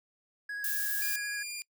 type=tone with vibrato; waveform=triangle; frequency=1661.2 Hz; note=G#6; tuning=in tune; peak=-33 dBFS; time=0.49-1.43 s; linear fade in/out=5 ms; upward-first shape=sine; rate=12 Hz; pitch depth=12 cents each way
type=noise; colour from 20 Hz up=violet; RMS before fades=-33 dBFS; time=0.64-1.16 s; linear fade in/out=2 ms
type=tone; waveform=15% pulse; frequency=2404 Hz; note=D7; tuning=40 cents sharp; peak=-30 dBFS; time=1.02-1.62 s; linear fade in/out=0 ms
effects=noise-tail reverb RT60 0.1 s tail -25 dB re dry